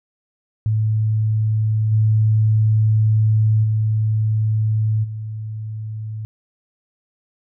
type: tone with level steps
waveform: sine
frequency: 108.8 Hz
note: A2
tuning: 19 cents flat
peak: -15 / -12 / -15 / -25 dBFS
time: 0.66-6.25 s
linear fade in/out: 0 ms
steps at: 1.91 / 3.63 / 5.03 s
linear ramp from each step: 20 ms
effects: none